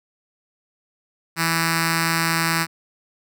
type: tone with notch filter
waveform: 5% pulse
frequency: 164.81 Hz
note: E3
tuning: in tune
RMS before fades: -21 dBFS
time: 1.36-2.67 s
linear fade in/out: 50 ms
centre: 550 Hz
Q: 0.54
effects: none